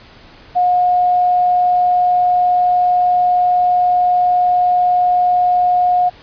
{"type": "tone", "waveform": "sine", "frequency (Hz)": 720, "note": "F#5", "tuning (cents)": -47, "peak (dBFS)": -10, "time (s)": [0.55, 6.1], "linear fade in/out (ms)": 20, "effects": ["pink hiss -42 dBFS RMS until 6.22 s", "resampled to 11025 Hz"]}